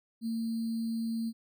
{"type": "tone with sample-and-hold", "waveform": "sine", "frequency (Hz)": 227.4, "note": "A#3", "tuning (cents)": -43, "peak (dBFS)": -30, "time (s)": [0.21, 1.33], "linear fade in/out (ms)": 50, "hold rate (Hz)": 4410, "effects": []}